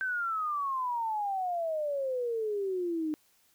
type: exponential sweep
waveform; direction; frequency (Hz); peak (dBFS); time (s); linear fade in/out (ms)
sine; down; 1559 to 301.9; -29; 0.01-3.14; 0
effects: white hiss -67 dBFS RMS until 3.54 s